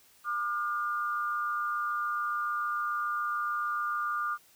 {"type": "tone pair together", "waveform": "sine", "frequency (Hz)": [1199.1, 1426], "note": ["D6", "F6"], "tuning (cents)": [36, 36], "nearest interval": "minor third", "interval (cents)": 300, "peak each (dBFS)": [-30, -34], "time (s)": [0.24, 4.38], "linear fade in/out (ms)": 50, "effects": ["white hiss -61 dBFS RMS until 4.55 s"]}